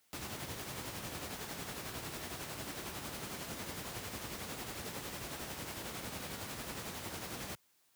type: noise with tremolo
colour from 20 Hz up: pink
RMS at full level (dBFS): -41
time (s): 0.13-7.55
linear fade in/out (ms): 0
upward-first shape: sine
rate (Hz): 11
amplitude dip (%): 40
effects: white hiss -72 dBFS RMS until 7.95 s + high-pass 80 Hz 12 dB/octave